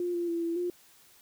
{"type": "tone with pitch steps", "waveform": "sine", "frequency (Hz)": [352.3, 345.5, 337.7, 335.5, 353.6], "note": ["F4", "F4", "E4", "E4", "F4"], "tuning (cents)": [15, -19, 42, 31, 22], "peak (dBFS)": -28, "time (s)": [0, 0.7], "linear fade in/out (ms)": 2, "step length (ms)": 140, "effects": ["white hiss -59 dBFS RMS until 1.21 s"]}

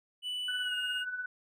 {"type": "tone with pitch glide", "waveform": "triangle", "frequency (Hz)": [2973, 2850], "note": ["F#7", "F7"], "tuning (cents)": [8, 34], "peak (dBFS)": -32, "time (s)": [0.22, 1.05], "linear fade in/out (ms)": 50, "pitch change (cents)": -74, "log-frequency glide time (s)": [0.61, 0.74]}
{"type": "tone with tremolo", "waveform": "sine", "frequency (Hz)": 1492, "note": "F#6", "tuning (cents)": 14, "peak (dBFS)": -32, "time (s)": [0.48, 1.26], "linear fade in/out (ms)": 5, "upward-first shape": "sine", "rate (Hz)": 17, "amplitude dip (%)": 55}
{"effects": []}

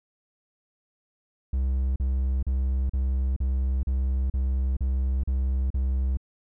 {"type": "tone bursts", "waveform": "triangle", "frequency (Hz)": 65.41, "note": "C2", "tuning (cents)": 0, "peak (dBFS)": -20, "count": 10, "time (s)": [1.53, 6.172], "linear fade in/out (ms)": 5, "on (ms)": 430, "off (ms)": 38, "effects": []}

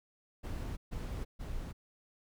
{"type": "noise bursts", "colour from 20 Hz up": "brown", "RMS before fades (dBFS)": -39, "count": 3, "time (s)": [0.43, 1.73], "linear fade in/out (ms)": 20, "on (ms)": 340, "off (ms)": 140, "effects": []}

